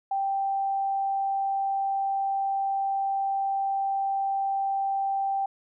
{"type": "tone", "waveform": "sine", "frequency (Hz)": 784, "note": "G5", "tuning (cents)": 0, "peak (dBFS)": -24, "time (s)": [0.11, 5.46], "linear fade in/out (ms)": 5, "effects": []}